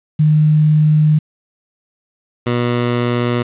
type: tone pair in turn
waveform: sine / 15% pulse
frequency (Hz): 153 / 120.98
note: D#3 / B2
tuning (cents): -29 / -35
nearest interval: major third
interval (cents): 406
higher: first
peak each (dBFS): -8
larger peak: neither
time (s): 0.19-1.19 / 2.46-3.43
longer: first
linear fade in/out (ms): 10
effects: resampled to 8000 Hz + 7-bit